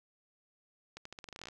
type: accelerating click train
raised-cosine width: 0.2 ms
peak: -28 dBFS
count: 14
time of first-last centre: 0.97-1.486 s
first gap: 84 ms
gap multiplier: 0.86
effects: none